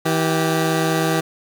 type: tone pair together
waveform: 15% pulse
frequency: 161.55 / 388.8 Hz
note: E3 / G4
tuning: -35 / -14 cents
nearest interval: octave + minor third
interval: 1521 cents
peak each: -12 / -16 dBFS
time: 0.05-1.21 s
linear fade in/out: 10 ms
effects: none